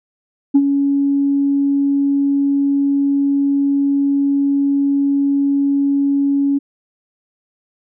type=tone with ADSR envelope; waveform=sine; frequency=280 Hz; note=C#4; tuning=18 cents sharp; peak=-4 dBFS; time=0.54-6.59 s; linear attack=16 ms; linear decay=53 ms; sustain=-8 dB; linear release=17 ms; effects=tanh soft clip ceiling -4 dBFS